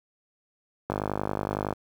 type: click train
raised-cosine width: 1 ms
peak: -13 dBFS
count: 43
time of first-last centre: 0.9-1.727 s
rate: 50.8 Hz
effects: high-pass 60 Hz 12 dB/octave + 8-bit